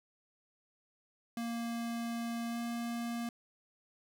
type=tone with pitch glide; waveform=square; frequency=233.1 to 234.9 Hz; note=A#3 to A#3; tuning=0 to +13 cents; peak=-36 dBFS; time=1.37-3.29 s; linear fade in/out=2 ms; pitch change=+13 cents; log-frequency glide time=2.49-2.58 s; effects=none